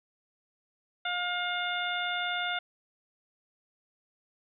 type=harmonic tone; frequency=711 Hz; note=F5; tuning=31 cents sharp; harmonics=1 / 2 / 3 / 4 / 5; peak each=-35 / -33 / -37 / -39 / -36 dBFS; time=1.05-2.59 s; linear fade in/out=5 ms; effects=none